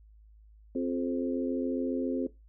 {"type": "harmonic tone with a mistuned harmonic", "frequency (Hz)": 87.31, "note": "F2", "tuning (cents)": 0, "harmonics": [3, 4, 5, 6], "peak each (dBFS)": [-30, -35, -36, -38], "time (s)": [0.75, 2.27], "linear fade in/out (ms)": 5, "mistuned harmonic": 5, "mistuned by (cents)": -27, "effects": ["noise-tail reverb RT60 0.2 s tail -17 dB re dry", "added 53 Hz sine -53 dBFS peak until 2.48 s"]}